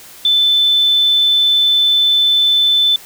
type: tone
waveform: sine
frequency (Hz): 3520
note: A7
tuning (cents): 0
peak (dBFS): -9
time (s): 0.25-2.96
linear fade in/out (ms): 2
effects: white hiss -38 dBFS RMS until 3.05 s